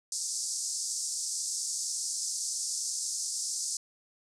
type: band-pass noise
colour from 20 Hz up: white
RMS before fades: -34 dBFS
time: 0.12-3.77 s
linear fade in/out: 2 ms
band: 4900 to 8900 Hz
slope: 48 dB/octave
effects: none